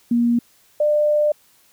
sine tone pair in turn, 237.1 / 597.5 Hz, A#3 / D5, +30 / +30 cents, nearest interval octave + major third, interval 1600 cents, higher second, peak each -14 / -14 dBFS, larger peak neither, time 0.11-0.39 / 0.8-1.32 s, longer second, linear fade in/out 5 ms, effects white hiss -56 dBFS RMS until 1.72 s

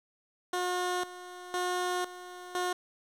15% pulse tone with tremolo, 360.1 Hz, F#4, 47 cents flat, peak -23 dBFS, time 0.53-2.73 s, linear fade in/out 5 ms, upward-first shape square, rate 0.99 Hz, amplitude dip 80%, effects low-pass 12000 Hz 12 dB/octave + 10-bit

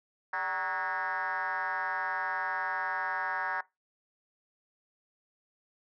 sine tone with frequency modulation, 1288 Hz, E6, 41 cents flat, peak -29 dBFS, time 0.33-3.61 s, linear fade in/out 5 ms, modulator 176 Hz, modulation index 3, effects noise-tail reverb RT60 0.2 s tail -20 dB re dry + tanh soft clip ceiling -25 dBFS

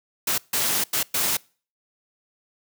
white noise bursts at uneven times, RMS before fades -23 dBFS, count 4, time 0.27-0.38 / 0.53-0.84 / 0.93-1.03 / 1.14-1.37 s, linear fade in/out 5 ms, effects noise-tail reverb RT60 0.4 s tail -25 dB re dry + high-pass 100 Hz 12 dB/octave

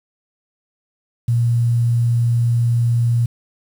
sine tone with quantisation, 118.2 Hz, A#2, 24 cents sharp, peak -13 dBFS, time 1.28-3.26 s, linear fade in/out 5 ms, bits 7, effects none

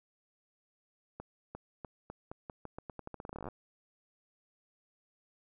accelerating click train, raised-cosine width 1 ms, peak -28 dBFS, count 25, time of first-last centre 1.2-3.486 s, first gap 350 ms, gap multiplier 0.85, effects none

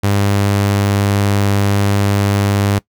sawtooth tone, 100.6 Hz, G2, 45 cents sharp, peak -8 dBFS, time 0.03-2.79 s, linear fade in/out 10 ms, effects noise-tail reverb RT60 0.1 s tail -21 dB re dry

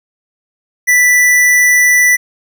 square tone, 1975.5 Hz, B6, in tune, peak -7 dBFS, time 0.87-2.17 s, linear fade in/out 20 ms, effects none

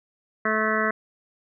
harmonic tone, 217.4 Hz, A3, 21 cents flat, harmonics 1 / 2 / 3 / 5 / 6 / 7 / 8 / 9, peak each -29 / -29 / -29 / -29 / -29 / -29 / -29 / -29 dBFS, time 0.45-0.91 s, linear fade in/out 5 ms, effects none

